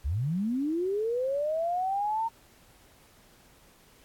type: linear sweep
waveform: sine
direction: up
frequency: 57.8 to 921 Hz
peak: -26 dBFS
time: 0.04-2.29 s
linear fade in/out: 20 ms
effects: pink hiss -59 dBFS RMS until 4.04 s + AAC 64 kbps